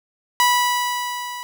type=tone with level ramp; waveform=sawtooth; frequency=981 Hz; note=B5; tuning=12 cents flat; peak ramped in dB=-9 to -26 dBFS; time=0.4-1.43 s; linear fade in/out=0 ms; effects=none